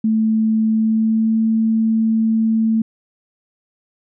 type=tone with pitch glide; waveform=sine; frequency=220 to 222.7 Hz; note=A3 to A3; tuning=0 to +21 cents; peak=-13 dBFS; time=0.04-2.82 s; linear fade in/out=5 ms; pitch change=+21 cents; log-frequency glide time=0.71-1.41 s; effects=none